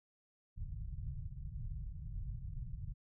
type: low-pass noise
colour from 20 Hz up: pink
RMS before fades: -43 dBFS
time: 0.56-2.94 s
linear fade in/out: 20 ms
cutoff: 150 Hz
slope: 48 dB/octave
effects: none